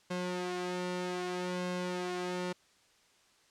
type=tone with flanger; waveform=sawtooth; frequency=180 Hz; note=F#3; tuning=47 cents flat; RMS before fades=-36 dBFS; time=0.1-2.53 s; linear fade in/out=10 ms; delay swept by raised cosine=1.9 to 3.4 ms; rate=0.63 Hz; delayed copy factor=+0.7; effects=white hiss -66 dBFS RMS until 3.5 s + low-pass 7000 Hz 12 dB/octave